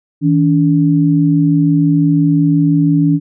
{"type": "tone pair together", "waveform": "sine", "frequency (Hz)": [160.4, 286.3], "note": ["E3", "D4"], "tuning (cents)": [-47, -44], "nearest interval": "minor seventh", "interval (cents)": 1003, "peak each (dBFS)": -11, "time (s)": [0.21, 3.2], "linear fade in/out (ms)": 50, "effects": []}